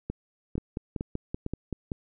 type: two click trains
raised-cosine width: 3 ms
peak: -18 / -18 dBFS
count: 5 / 7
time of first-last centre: 0.1-1.918 / 0.58-1.727 s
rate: 2.2 / 5.23 Hz
effects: none